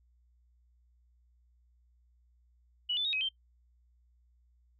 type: tone with pitch steps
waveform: sine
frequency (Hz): 2942 / 3509 / 3750 / 2536 / 3135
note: F#7 / A7 / A#7 / D#7 / G7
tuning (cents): -11 / -5 / +10 / +32 / -1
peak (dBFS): -29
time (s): 2.89-3.29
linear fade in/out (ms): 10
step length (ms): 80
effects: noise-tail reverb RT60 0.1 s tail -22 dB re dry + added 60 Hz sine -64 dBFS peak until 4.79 s